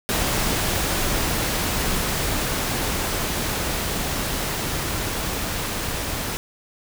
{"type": "noise with level ramp", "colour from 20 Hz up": "pink", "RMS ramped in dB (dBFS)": [-22, -27], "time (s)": [0.09, 6.37], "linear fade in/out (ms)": 0, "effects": []}